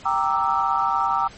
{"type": "chord", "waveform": "sine", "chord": "E half-diminished seventh", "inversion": "first", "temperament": "equal", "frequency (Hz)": [784, 932.3, 1174.7, 1318.5], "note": ["G5", "Bb5", "D6", "E6"], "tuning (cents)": [0, 0, 0, 0], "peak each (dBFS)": -24, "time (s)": [0.05, 1.28], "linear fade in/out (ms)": 10, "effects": ["pink hiss -44 dBFS RMS until 1.37 s", "MP3 32 kbps"]}